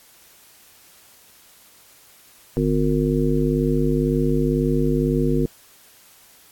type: harmonic tone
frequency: 51 Hz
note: G#1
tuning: 31 cents flat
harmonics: 1 / 3 / 5 / 7 / 9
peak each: -25 / -22 / -22 / -24 / -25 dBFS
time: 2.57-5.46 s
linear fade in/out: 0 ms
effects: white hiss -51 dBFS RMS until 6.51 s + AAC 64 kbps